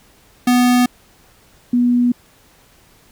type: tone pair in turn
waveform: square / sine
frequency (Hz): 246.9 / 243.6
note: B3 / B3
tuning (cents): 0 / -24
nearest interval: unison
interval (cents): 24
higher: first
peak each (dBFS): -11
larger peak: neither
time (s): 0.47-0.86 / 1.73-2.12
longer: neither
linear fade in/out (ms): 5
effects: pink hiss -51 dBFS RMS until 3.11 s